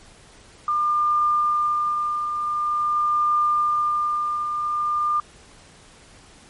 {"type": "tone with tremolo", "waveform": "sine", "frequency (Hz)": 1200, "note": "D6", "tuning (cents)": 37, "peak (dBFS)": -16, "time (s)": [0.68, 5.2], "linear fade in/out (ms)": 2, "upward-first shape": "triangle", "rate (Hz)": 0.46, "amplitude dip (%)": 55, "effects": ["pink hiss -49 dBFS RMS until 6.49 s", "MP3 48 kbps"]}